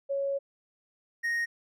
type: tone pair in turn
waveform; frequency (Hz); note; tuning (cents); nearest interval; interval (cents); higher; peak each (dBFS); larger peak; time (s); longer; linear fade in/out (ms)
sine / triangle; 554.4 / 1864.8; C#5 / A#6; 0 / 0; octave + major sixth; 2100; second; -27 / -25; second; 0.09-0.39 / 1.23-1.46; first; 20
effects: none